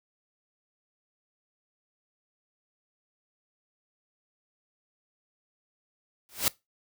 white noise with exponential growth, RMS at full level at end -21 dBFS, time 6.29-6.48 s, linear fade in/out 0 ms, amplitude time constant 41 ms, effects noise-tail reverb RT60 0.2 s tail -21 dB re dry

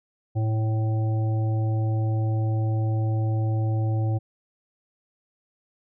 harmonic tone, 110 Hz, A2, in tune, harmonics 1 / 3 / 5 / 7, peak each -21 / -34 / -38 / -38 dBFS, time 0.35-4.19 s, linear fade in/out 20 ms, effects none

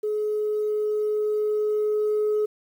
sine tone with level ramp, 424.1 Hz, G#4, 36 cents sharp, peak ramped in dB -22 to -18 dBFS, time 0.03-2.46 s, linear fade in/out 10 ms, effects tanh soft clip ceiling -18 dBFS + 9-bit

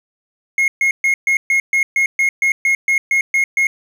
triangle tone bursts, 2157 Hz, C#7, 48 cents flat, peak -10 dBFS, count 14, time 0.58-3.67 s, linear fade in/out 2 ms, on 100 ms, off 130 ms, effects none

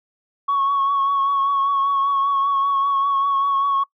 sine tone with vibrato, 1108.7 Hz, C#6, in tune, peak -15 dBFS, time 0.48-3.84 s, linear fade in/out 10 ms, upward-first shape triangle, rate 5.1 Hz, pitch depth 32 cents each way, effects noise-tail reverb RT60 0.1 s tail -23 dB re dry + tanh soft clip ceiling -13 dBFS

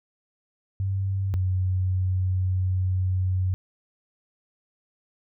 sine tone pair in turn, 96.8 / 92.77 Hz, G2 / F#2, -21 / +5 cents, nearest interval minor second, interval 74 cents, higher first, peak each -23 / -21 dBFS, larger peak second, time 0.8-1.34 / 1.34-3.54 s, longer second, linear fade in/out 0 ms, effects none

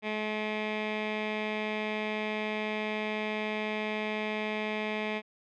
15% pulse tone with low-pass filter, 214 Hz, A3, 48 cents flat, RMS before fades -33 dBFS, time 0.02-5.22 s, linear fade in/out 50 ms, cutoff 2700 Hz, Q 4.4, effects none

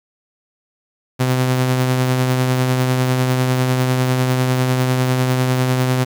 sawtooth tone with tremolo, 128 Hz, C3, 38 cents flat, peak -9 dBFS, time 1.19-6.05 s, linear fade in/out 20 ms, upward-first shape triangle, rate 10 Hz, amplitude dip 35%, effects 8-bit

